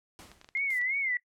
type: noise with exponential decay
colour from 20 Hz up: pink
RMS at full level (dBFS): -46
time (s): 0.19-0.64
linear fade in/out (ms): 0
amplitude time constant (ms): 96
type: clicks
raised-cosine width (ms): 0.2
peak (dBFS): -33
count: 7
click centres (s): 0.316 / 0.414 / 0.445 / 0.489 / 0.573 / 0.705 / 0.815
type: tone with vibrato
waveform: sine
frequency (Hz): 2093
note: C7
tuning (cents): 0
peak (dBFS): -27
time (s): 0.55-1.17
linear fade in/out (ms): 2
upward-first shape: sine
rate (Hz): 2.9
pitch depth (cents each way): 120
type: noise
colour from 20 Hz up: violet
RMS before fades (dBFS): -46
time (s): 0.69-0.8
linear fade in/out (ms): 20
effects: noise-tail reverb RT60 0.1 s tail -19 dB re dry + low-pass 11000 Hz 12 dB/octave